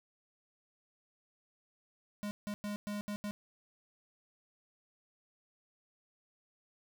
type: tone bursts at uneven times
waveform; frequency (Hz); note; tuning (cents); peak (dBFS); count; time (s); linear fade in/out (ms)
square; 206.5; G#3; -10; -37; 6; 2.23-2.31 / 2.47-2.54 / 2.64-2.76 / 2.87-3.01 / 3.08-3.16 / 3.24-3.31; 0
effects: none